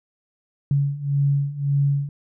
sine beating tone pair, 140 / 141.8 Hz, C#3 / C#3, +18 / +40 cents, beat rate 1.8 Hz, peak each -23 / -20 dBFS, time 0.71-2.09 s, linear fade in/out 2 ms, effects none

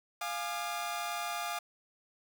sawtooth chord, D diminished, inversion first, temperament equal with one note detuned, 698.5 / 830.6 / 1204.9 Hz, F5 / Ab5 / D6, 0 / 0 / +44 cents, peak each -34 / -37 / -35 dBFS, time 0.21-1.59 s, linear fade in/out 5 ms, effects 9-bit

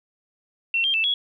sine tone with pitch steps, 2714 / 3187 / 2650 / 3348 Hz, E7 / G7 / E7 / G#7, +50 / +28 / +9 / +13 cents, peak -19 dBFS, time 0.74-1.14 s, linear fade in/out 2 ms, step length 100 ms, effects 10-bit

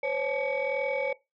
sine tone cluster, 513 / 555 / 865 / 2260 Hz, C5 / C#5 / A5 / C#7, -34 / +2 / -30 / +33 cents, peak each -31 / -28 / -37 / -32 dBFS, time 0.03-1.13 s, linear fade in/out 5 ms, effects noise-tail reverb RT60 0.2 s tail -18 dB re dry + tanh soft clip ceiling -21 dBFS

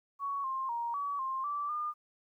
sine tone with pitch steps, 1118 / 1059 / 939 / 1138 / 1058 / 1163 / 1210 Hz, C#6 / C6 / A#5 / C#6 / C6 / D6 / D#6, +14 / +21 / +12 / +45 / +19 / -17 / -49 cents, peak -32 dBFS, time 0.19-1.94 s, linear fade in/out 50 ms, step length 250 ms, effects 12-bit

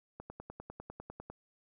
click train, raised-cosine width 1 ms, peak -30 dBFS, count 12, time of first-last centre 0.2-1.3 s, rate 10 Hz, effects none

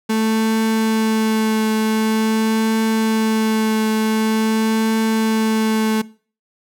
35% pulse tone with vibrato, 220 Hz, A3, in tune, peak -14 dBFS, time 0.09-6.02 s, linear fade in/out 10 ms, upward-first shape triangle, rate 0.46 Hz, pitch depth 16 cents each way, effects noise-tail reverb RT60 0.4 s tail -20 dB re dry

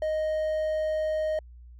triangle tone, 622.3 Hz, D#5, in tune, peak -23 dBFS, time 0.02-1.39 s, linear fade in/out 2 ms, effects added 60 Hz sine -45 dBFS peak until 1.79 s

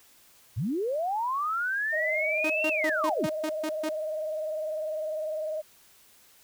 sine linear two-way sweep, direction up then down, 84.6 to 2777 to 84.6 Hz, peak -26 dBFS, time 0.56-3.27 s, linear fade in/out 20 ms, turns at 2.68 s
sine tone with vibrato, 622.3 Hz, D#5, in tune, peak -29 dBFS, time 1.92-5.62 s, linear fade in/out 20 ms, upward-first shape sine, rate 20 Hz, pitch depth 50 cents each way
sawtooth tone bursts, 311.1 Hz, D#4, in tune, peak -25 dBFS, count 8, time 2.44-3.892 s, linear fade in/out 5 ms, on 59 ms, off 140 ms
effects white hiss -58 dBFS RMS until 6.43 s

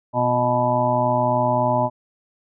harmonic tone with a mistuned harmonic, 123.47 Hz, B2, in tune, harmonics 1 / 2 / 3 / 5 / 6 / 7 / 8, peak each -25 / -26 / -33 / -21 / -33 / -22 / -24 dBFS, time 0.13-1.9 s, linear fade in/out 50 ms, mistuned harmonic 3, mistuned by -46 cents, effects none

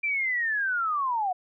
sine linear sweep, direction down, 2371 to 709 Hz, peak -24 dBFS, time 0.03-1.33 s, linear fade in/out 10 ms, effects none

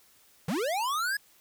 square linear sweep, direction up, 138.2 to 1700 Hz, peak -28 dBFS, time 0.48-1.17 s, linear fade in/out 5 ms, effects white hiss -61 dBFS RMS until 1.4 s

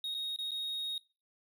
triangle tone with dropouts, 3747 Hz, A#7, 8 cents sharp, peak -33 dBFS, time 0.04-0.98 s, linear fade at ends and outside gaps 2 ms, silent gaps 0.143-0.147 / 0.362-0.387 / 0.509-0.516 s, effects noise-tail reverb RT60 0.3 s tail -20 dB re dry

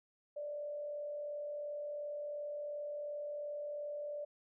sine tone with frequency modulation, 587.3 Hz, D5, in tune, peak -39 dBFS, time 0.36-4.25 s, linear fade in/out 10 ms, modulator 42.8 Hz, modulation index 0.33, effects none

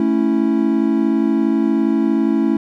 triangle chord, A major, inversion none, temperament equal, 220 / 277.2 / 329.6 Hz, A3 / C#4 / E4, 0 / 0 / 0 cents, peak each -16 dBFS, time 0-2.57 s, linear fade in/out 2 ms, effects none

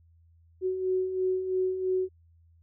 sine beating tone pair, 370 / 373 Hz, F#4 / F#4, 0 / +14 cents, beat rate 3 Hz, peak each -34 / -26 dBFS, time 0.61-2.09 s, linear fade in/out 50 ms, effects added 83 Hz sine -57 dBFS peak until 2.62 s

